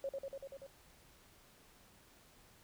sine tone with echo, 547 Hz, C#5, 23 cents flat, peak -36 dBFS, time 0.04-0.09 s, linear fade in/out 2 ms, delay 96 ms, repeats 6, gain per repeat -2 dB, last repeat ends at 0.666 s, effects pink hiss -64 dBFS RMS until 2.63 s

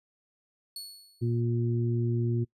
sawtooth tone with exponential decay, 4400 Hz, C#8, 14 cents flat, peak -33 dBFS, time 0.76-1.41 s, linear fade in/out 2 ms, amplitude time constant 140 ms
harmonic tone, 118 Hz, A#2, 22 cents sharp, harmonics 1 / 2 / 3, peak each -26 / -34 / -33 dBFS, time 1.21-2.45 s, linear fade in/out 20 ms
effects noise-tail reverb RT60 0.1 s tail -23 dB re dry + resampled to 32000 Hz

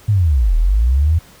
sine linear two-way sweep, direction down then up, 110 to 37.35 to 84.9 Hz, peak -10 dBFS, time 0.08-1.19 s, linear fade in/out 10 ms, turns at 0.56 s, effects pink hiss -45 dBFS RMS until 1.4 s

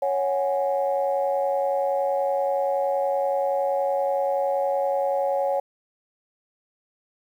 sine chord, C# suspended fourth, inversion none, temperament equal, 554.4 / 740 / 830.6 Hz, C#5 / F#5 / G#5, 0 / 0 / 0 cents, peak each -22 / -27 / -28 dBFS, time 0.02-5.6 s, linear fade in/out 5 ms, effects tanh soft clip ceiling -12 dBFS + 9-bit

